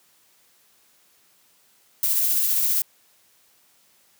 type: noise with tremolo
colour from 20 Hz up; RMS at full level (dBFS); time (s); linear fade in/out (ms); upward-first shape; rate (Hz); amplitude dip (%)
violet; -20; 2.03-2.82; 2; triangle; 15; 30
effects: white hiss -60 dBFS RMS until 4.19 s + high-pass 100 Hz 12 dB/octave